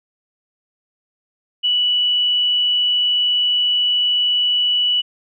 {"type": "tone", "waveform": "sine", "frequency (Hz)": 2953, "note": "F#7", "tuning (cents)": -4, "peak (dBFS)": -14, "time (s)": [1.63, 5.02], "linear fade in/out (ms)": 20, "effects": []}